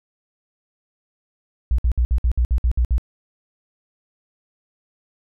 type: tone bursts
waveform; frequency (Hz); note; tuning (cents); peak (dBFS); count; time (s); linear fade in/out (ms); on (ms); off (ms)
sine; 60.2; B1; -44; -14; 10; 1.71-2.981; 0; 74; 59
effects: none